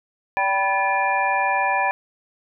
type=tone cluster; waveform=sine; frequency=579 / 780 / 980 / 1733 / 2399 Hz; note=D5 / G5 / B5 / A6 / D7; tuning=-25 / -9 / -14 / -27 / +36 cents; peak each=-29 / -22 / -23 / -25 / -26 dBFS; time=0.37-1.91 s; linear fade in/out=0 ms; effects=none